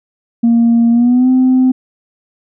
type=tone with pitch glide; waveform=sine; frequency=233.1 to 257.2 Hz; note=A#3 to C4; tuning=0 to -30 cents; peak=-5 dBFS; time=0.43-1.72 s; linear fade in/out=10 ms; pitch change=+170 cents; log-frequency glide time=0.91-1.29 s; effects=tanh soft clip ceiling -4 dBFS